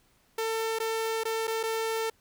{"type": "tone with dropouts", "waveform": "sawtooth", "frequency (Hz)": 447.8, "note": "A4", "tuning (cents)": 30, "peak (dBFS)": -24, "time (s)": [0.38, 2.1], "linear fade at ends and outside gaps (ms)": 5, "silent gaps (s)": [[0.788, 0.8], [1.236, 1.252], [1.472, 1.477], [1.631, 1.635]], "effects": ["pink hiss -66 dBFS RMS until 2.2 s"]}